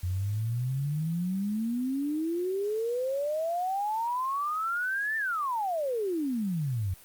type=exponential two-way sweep; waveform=sine; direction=up then down; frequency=87.7 to 1800 to 87.7 Hz; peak=-27 dBFS; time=0.03-6.94 s; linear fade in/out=5 ms; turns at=5.17 s; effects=white hiss -53 dBFS RMS until 7.04 s + Opus 48 kbps